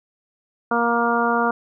harmonic tone, 235.2 Hz, A#3, 16 cents sharp, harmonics 1 / 2 / 3 / 4 / 5 / 6, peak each -24 / -24 / -24 / -24 / -24 / -24 dBFS, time 0.71-1.51 s, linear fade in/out 5 ms, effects none

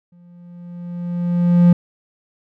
triangle tone with exponential growth, 174.61 Hz, F3, in tune, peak -4 dBFS, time 0.12-1.73 s, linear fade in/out 5 ms, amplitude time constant 350 ms, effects none

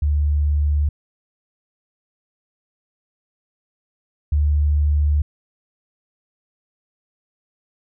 sine tone pair in turn, 73.6 / 73.87 Hz, D2 / D2, +4 / +11 cents, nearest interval unison, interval 7 cents, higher second, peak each -15 / -14 dBFS, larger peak second, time 0.02-0.89 / 4.32-5.22 s, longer second, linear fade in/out 5 ms, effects none

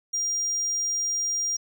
triangle tone, 5700 Hz, F8, 34 cents sharp, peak -23 dBFS, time 0.13-1.57 s, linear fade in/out 10 ms, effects none

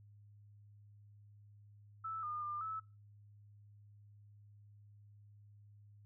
sine tone with pitch steps, 1314 / 1215 / 1199 / 1304 Hz, E6 / D#6 / D6 / E6, -6 / -42 / +36 / -19 cents, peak -39 dBFS, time 2.04-2.8 s, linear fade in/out 10 ms, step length 190 ms, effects noise-tail reverb RT60 0.3 s tail -20 dB re dry + added 103 Hz sine -58 dBFS peak until 6.05 s

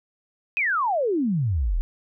sine exponential sweep, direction down, 2596 to 34.65 Hz, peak -20 dBFS, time 0.57-1.81 s, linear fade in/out 0 ms, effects none

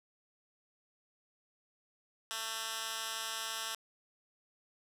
10% pulse tone with high-pass filter, 223.5 Hz, A3, 27 cents sharp, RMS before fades -39 dBFS, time 2.31-3.75 s, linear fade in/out 0 ms, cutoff 2000 Hz, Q 0.57, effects low-pass 12000 Hz 12 dB/octave + 10-bit

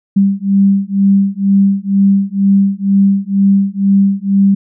sine beating tone pair, 196 / 198.1 Hz, G3 / G3, 0 / +18 cents, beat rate 2.1 Hz, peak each -11 dBFS, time 0.16-4.55 s, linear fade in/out 10 ms, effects none

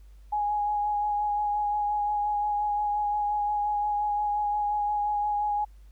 sine tone with vibrato, 830.6 Hz, G#5, in tune, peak -24 dBFS, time 0.32-5.65 s, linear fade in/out 10 ms, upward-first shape sine, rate 5.7 Hz, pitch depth 17 cents each way, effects added 50 Hz sine -47 dBFS peak until 5.91 s + pink hiss -68 dBFS RMS until 5.91 s

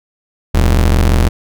45% pulse ring-modulated tone, 60.4 Hz, B1, 38 cents flat, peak -5 dBFS, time 0.54-1.29 s, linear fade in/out 10 ms, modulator 22.9 Hz, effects none

